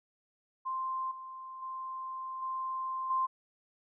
sine tone with level steps, 1046.5 Hz, C6, in tune, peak -32 / -42 / -37 / -33 / -27 dBFS, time 0.65-3.27 s, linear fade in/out 20 ms, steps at 1.11 / 1.62 / 2.42 / 3.1 s, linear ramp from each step 5 ms, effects none

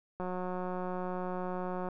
click train, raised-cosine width 1 ms, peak -24 dBFS, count 308, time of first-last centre 0.2-1.887 s, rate 182 Hz, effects none

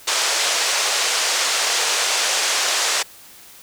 white band-pass noise, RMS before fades -20 dBFS, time 0.07-3.03 s, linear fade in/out 10 ms, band 440 to 7500 Hz, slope 24 dB/octave, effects white hiss -44 dBFS RMS until 3.62 s

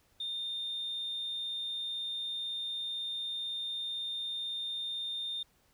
sine tone, 3629 Hz, A#7, 47 cents flat, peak -33 dBFS, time 0.2-5.43 s, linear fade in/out 5 ms, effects tanh soft clip ceiling -31 dBFS + pink hiss -69 dBFS RMS until 5.73 s

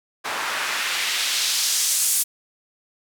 white noise with band-pass filter sweep, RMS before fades -23 dBFS, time 0.24-2.24 s, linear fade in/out 20 ms, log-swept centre 1000 to 10000 Hz, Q 1.1, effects none

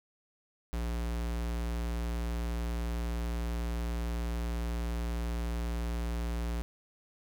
square tone, 58.3 Hz, A#1, 1 cent sharp, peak -32 dBFS, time 0.73-6.62 s, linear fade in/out 0 ms, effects none

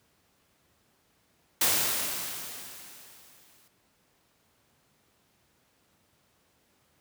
white noise with exponential decay, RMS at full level -23 dBFS, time 1.61-3.68 s, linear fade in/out 5 ms, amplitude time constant 450 ms, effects pink hiss -68 dBFS RMS until 7 s + high-pass 80 Hz 12 dB/octave

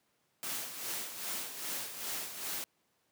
white noise with tremolo, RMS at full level -37 dBFS, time 0.43-2.64 s, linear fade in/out 0 ms, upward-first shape sine, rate 2.5 Hz, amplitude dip 60%, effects pink hiss -75 dBFS RMS until 3.11 s + high-pass 150 Hz 12 dB/octave

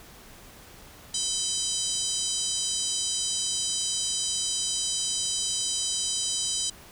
harmonic tone with a mistuned harmonic, 987.8 Hz, B5, in tune, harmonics 3 / 4 / 5 / 6 / 7 / 8 / 9, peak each -34 / -34 / -34 / -34 / -34 / -34 / -34 dBFS, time 1.14-6.7 s, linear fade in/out 5 ms, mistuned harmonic 3, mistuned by +73 cents, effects pink hiss -49 dBFS RMS until 6.91 s

